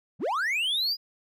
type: linear sweep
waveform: triangle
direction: up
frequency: 103.6 to 4978 Hz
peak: -23 dBFS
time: 0.19-0.97 s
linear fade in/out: 50 ms
effects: none